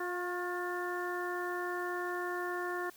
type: harmonic tone with a mistuned harmonic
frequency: 354.8 Hz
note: F4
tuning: 27 cents sharp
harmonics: 1 / 2 / 3 / 4 / 5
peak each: -37 / -42 / -41 / -43 / -41 dBFS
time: 0-2.9 s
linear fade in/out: 5 ms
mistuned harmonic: 3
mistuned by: +30 cents
effects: white hiss -58 dBFS RMS until 2.96 s